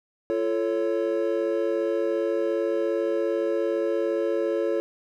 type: chord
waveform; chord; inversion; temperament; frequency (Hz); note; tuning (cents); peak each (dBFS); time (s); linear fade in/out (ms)
triangle; F augmented; none; equal with one note detuned; 342.6 / 440 / 554.4; F4 / A4 / C#5; -33 / 0 / 0; -25 / -25 / -25; 0.3-4.8; 0
effects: none